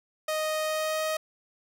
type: tone with pitch glide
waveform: sawtooth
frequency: 622.3 to 627.4 Hz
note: D#5 to D#5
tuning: 0 to +14 cents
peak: -23 dBFS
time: 0.28-1.17 s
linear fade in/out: 5 ms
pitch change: +14 cents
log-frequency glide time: 0.65-1.03 s
effects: none